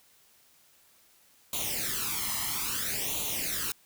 white noise with flanger, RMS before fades -32 dBFS, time 1.53-3.72 s, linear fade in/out 2 ms, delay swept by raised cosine 0.29 to 0.99 ms, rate 0.6 Hz, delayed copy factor +0.8, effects white hiss -62 dBFS RMS until 3.85 s

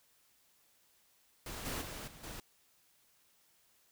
pink noise with level steps, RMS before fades -44 / -39 / -45 / -55 / -46 dBFS, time 1.46-2.4 s, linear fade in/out 2 ms, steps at 1.65 / 1.81 / 2.07 / 2.23 s, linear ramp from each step 10 ms, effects white hiss -70 dBFS RMS until 3.91 s

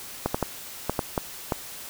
clicks, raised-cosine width 1 ms, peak -9 dBFS, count 7, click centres 0.26 / 0.345 / 0.427 / 0.896 / 0.992 / 1.178 / 1.522 s, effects white hiss -40 dBFS RMS until 1.89 s

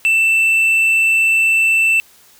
triangle tone, 2664 Hz, E7, 18 cents sharp, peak -9 dBFS, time 0.05-2 s, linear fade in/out 0 ms, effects white hiss -48 dBFS RMS until 2.39 s

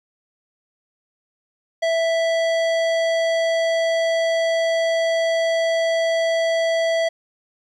square tone, 659.3 Hz, E5, in tune, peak -18 dBFS, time 1.82-7.09 s, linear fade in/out 10 ms, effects low-pass 5000 Hz 12 dB/octave + 10-bit

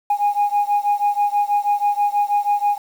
sine beating tone pair, 819 / 825.2 Hz, G#5 / G#5, -24 / -11 cents, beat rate 6.2 Hz, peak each -17 / -18 dBFS, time 0.1-2.78 s, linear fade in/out 5 ms, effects tanh soft clip ceiling -11 dBFS + 7-bit

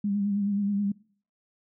sine tone with vibrato, 202.1 Hz, G#3, 47 cents flat, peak -24 dBFS, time 0.04-0.92 s, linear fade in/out 5 ms, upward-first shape sine, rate 9.4 Hz, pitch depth 41 cents each way, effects noise-tail reverb RT60 0.5 s tail -22 dB re dry

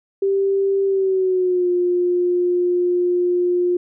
sine tone with pitch glide, 392 to 355.3 Hz, G4 to F4, 0 to +30 cents, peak -15 dBFS, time 0.22-3.77 s, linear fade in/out 5 ms, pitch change -170 cents, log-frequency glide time 0.85-1.69 s, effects none

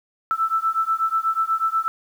sine beating tone pair, 1318.5 / 1326.7 Hz, E6 / E6, 0 / +11 cents, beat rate 8.2 Hz, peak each -22 dBFS, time 0.31-1.88 s, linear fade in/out 0 ms, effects 8-bit

